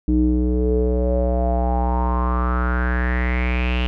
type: tone with low-pass filter sweep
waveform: square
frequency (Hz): 61.74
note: B1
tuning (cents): 0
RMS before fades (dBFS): -19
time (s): 0.08-3.87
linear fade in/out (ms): 0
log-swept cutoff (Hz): 290 to 2900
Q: 6.9
effects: none